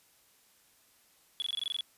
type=tone bursts; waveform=triangle; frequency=3385 Hz; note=G#7; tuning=32 cents sharp; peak=-29 dBFS; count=10; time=1.4-1.808 s; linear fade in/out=0 ms; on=21 ms; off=22 ms; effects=white hiss -65 dBFS RMS until 1.97 s + resampled to 32000 Hz